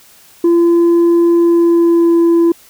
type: tone with pitch glide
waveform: sine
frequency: 340.8 to 337.1 Hz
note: F4 to E4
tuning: -42 to +39 cents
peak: -4 dBFS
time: 0.44-2.52 s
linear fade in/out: 5 ms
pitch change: -19 cents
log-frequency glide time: 1.39-2.19 s
effects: tanh soft clip ceiling -6 dBFS + white hiss -44 dBFS RMS until 2.69 s